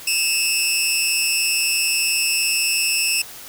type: tone pair together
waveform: 15% pulse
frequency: 2601 / 2764 Hz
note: E7 / F7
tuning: -24 / -19 cents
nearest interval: minor second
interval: 105 cents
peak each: -12 / -15 dBFS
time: 0.07-3.22 s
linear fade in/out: 5 ms
effects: white hiss -38 dBFS RMS until 3.48 s